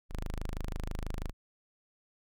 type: tone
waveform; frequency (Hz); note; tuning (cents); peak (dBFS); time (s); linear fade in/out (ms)
sawtooth; 26.13; G#0; +12; -30; 0.09-1.33; 50
effects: none